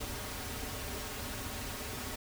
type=noise with comb filter; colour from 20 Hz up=pink; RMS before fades=-40 dBFS; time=0-2.16 s; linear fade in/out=10 ms; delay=5.9 ms; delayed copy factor=-0.7; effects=none